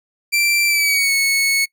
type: tone with pitch glide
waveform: sawtooth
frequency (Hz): 2349 to 2204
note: D7 to C#7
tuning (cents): 0 to -11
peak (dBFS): -11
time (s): 0.32-1.66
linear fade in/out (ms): 20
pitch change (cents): -111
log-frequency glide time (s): 0.66-1.13
effects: noise-tail reverb RT60 0.1 s tail -24 dB re dry